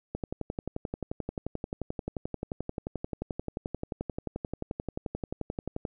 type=click train; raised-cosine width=2 ms; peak=-19 dBFS; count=66; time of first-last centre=0.15-5.852 s; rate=11.4 Hz; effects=none